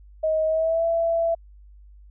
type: tone with pitch glide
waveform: sine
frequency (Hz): 630 to 667.1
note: D#5 to E5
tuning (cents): +21 to +20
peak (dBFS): -19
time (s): 0.23-1.35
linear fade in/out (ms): 10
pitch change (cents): +99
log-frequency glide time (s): 0.46-0.85
effects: added 50 Hz sine -45 dBFS peak until 2.1 s